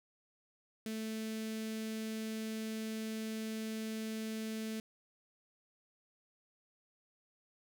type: tone with notch filter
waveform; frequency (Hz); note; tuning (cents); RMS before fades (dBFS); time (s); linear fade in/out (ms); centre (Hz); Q
sawtooth; 220; A3; 0; -40; 0.86-4.8; 2; 960; 0.6
effects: none